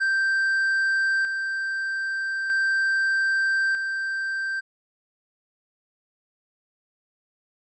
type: tone with tremolo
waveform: triangle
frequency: 1568 Hz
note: G6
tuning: in tune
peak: -18 dBFS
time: 0-4.61 s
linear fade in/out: 20 ms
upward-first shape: square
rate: 0.4 Hz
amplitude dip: 45%
effects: resampled to 22050 Hz